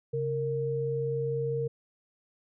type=tone pair together; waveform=sine; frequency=136.38 / 462.3 Hz; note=C#3 / A#4; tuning=-28 / -14 cents; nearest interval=octave + major sixth; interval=2114 cents; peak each=-32 / -29 dBFS; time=0.13-1.68 s; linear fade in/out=10 ms; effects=none